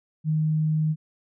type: tone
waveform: sine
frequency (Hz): 155.56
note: D#3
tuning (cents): 0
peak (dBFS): -20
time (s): 0.24-0.96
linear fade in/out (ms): 50
effects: none